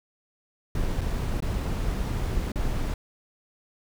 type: noise with dropouts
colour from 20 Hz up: brown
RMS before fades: -27 dBFS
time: 0.75-2.94 s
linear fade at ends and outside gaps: 2 ms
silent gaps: 1.01-1.014 / 1.404-1.423 / 2.519-2.557 s
effects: none